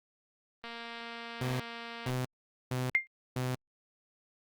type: click train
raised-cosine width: 0.3 ms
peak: -27 dBFS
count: 341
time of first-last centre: 0.64-2.099 s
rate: 233 Hz
type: tone bursts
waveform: sawtooth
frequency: 127.2 Hz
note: C3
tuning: 48 cents flat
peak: -27 dBFS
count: 4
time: 1.41-3.55 s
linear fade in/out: 5 ms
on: 190 ms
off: 460 ms
type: tone with exponential decay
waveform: sine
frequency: 2110 Hz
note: C7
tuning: 14 cents sharp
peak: -18 dBFS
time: 2.95-3.07 s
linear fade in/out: 0 ms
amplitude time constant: 25 ms
effects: Opus 24 kbps